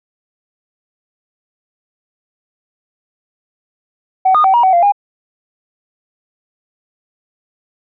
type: tone with pitch steps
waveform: sine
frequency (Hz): 755 / 1226 / 766 / 952 / 755 / 692 / 812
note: F#5 / D#6 / G5 / A#5 / F#5 / F5 / G#5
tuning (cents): +35 / -26 / -40 / +36 / +35 / -16 / -39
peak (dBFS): -6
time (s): 4.25-4.922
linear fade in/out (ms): 10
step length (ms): 96
effects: tanh soft clip ceiling -3 dBFS